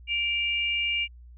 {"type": "tone pair together", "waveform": "sine", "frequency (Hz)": [2343, 2823], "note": ["D7", "F7"], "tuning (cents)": [-5, 18], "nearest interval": "minor third", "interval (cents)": 323, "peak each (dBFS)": -27, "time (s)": [0.07, 1.08], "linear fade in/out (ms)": 50, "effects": ["added 60 Hz sine -45 dBFS peak until 1.37 s"]}